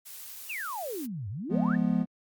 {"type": "noise", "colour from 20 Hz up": "blue", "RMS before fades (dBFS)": -43, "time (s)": [0.05, 1.07], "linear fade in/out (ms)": 20}
{"type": "exponential two-way sweep", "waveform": "sine", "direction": "down then up", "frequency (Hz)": [2876, 92.2, 1873], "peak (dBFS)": -33, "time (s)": [0.49, 1.76], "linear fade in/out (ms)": 10, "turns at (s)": 1.29}
{"type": "chord", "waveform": "triangle", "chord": "F diminished", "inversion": "none", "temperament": "equal with one note detuned", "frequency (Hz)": [174.61, 210.8, 246.9], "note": ["F3", "Ab3", "Cb4"], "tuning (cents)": [0, 26, 0], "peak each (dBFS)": -26, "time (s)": [1.49, 2.06], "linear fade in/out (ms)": 50}
{"effects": ["Opus 48 kbps"]}